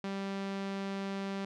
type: tone with low-pass filter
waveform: sawtooth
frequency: 196 Hz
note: G3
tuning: in tune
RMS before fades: -37 dBFS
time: 0.04-1.45 s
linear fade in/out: 2 ms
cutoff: 4500 Hz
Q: 0.84
effects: none

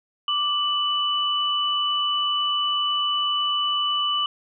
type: tone pair together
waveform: sine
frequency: 1174 / 2978 Hz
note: D6 / F#7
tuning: -1 / +11 cents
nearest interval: octave + major third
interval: 1612 cents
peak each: -25 / -22 dBFS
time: 0.28-4.26 s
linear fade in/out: 2 ms
effects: none

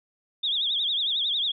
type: tone with vibrato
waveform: sine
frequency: 3503 Hz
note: A7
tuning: 8 cents flat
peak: -23 dBFS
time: 0.43-1.52 s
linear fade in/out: 10 ms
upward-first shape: triangle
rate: 11 Hz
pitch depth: 170 cents each way
effects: none

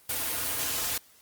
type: noise with comb filter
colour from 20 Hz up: white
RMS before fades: -30 dBFS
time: 0.09-0.98 s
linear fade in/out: 5 ms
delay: 5.2 ms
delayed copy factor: -1
effects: white hiss -58 dBFS RMS until 1.21 s + Opus 32 kbps

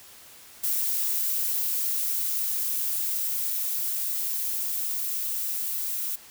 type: noise with level ramp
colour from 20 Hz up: violet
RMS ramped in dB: -26 to -30 dBFS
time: 0.63-6.16 s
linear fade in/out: 10 ms
effects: white hiss -49 dBFS RMS until 6.3 s

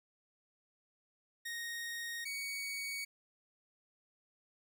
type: tone pair in turn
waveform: sawtooth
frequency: 1864.7 / 2243 Hz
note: A#6 / C#7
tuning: 0 / +20 cents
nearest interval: minor third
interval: 320 cents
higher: second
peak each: -36 / -35 dBFS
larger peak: second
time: 1.45-2.25 / 2.25-3.05 s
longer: neither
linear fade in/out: 10 ms
effects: none

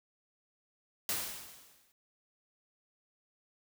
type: noise with exponential decay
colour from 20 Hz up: white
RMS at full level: -32 dBFS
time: 1.09-1.92 s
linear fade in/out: 1 ms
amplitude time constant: 180 ms
effects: none

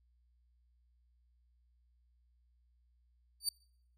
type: tone with exponential growth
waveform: 25% pulse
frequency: 4608 Hz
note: D8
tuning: 34 cents flat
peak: -23 dBFS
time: 3.4-3.49 s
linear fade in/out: 5 ms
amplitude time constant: 19 ms
effects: noise-tail reverb RT60 0.7 s tail -26 dB re dry + added 60 Hz sine -68 dBFS peak until 3.97 s

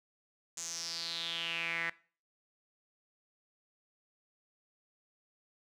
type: tone with band-pass filter sweep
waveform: sawtooth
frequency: 167.3 Hz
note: E3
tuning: 26 cents sharp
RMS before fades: -38 dBFS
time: 0.57-1.9 s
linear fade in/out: 5 ms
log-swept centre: 7000 to 1900 Hz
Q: 5.6
effects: noise-tail reverb RT60 0.4 s tail -20 dB re dry

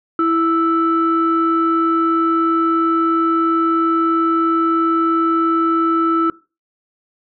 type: tone pair together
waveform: sine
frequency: 329.6 / 1318.5 Hz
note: E4 / E6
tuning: 0 / 0 cents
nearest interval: 2 octaves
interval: 2400 cents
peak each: -15 dBFS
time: 0.19-6.3 s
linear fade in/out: 2 ms
effects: noise-tail reverb RT60 0.3 s tail -21 dB re dry + tanh soft clip ceiling -6 dBFS

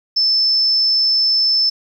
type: tone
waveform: sine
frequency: 5274 Hz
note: E8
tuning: in tune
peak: -12 dBFS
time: 0.16-1.7 s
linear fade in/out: 10 ms
effects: 8-bit

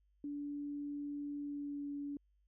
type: tone with pitch glide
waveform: sine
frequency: 288.8 to 286 Hz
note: D4 to D4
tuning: -29 to -46 cents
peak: -39 dBFS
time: 0.24-2.17 s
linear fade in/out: 2 ms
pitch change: -17 cents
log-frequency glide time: 1.38-1.88 s
effects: added 50 Hz sine -70 dBFS peak until 2.47 s

